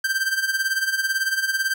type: tone with tremolo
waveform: 45% pulse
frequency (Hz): 1568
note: G6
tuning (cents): 0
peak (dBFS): -18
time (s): 0.04-1.74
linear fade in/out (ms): 5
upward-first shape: sine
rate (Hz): 18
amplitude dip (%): 70
effects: none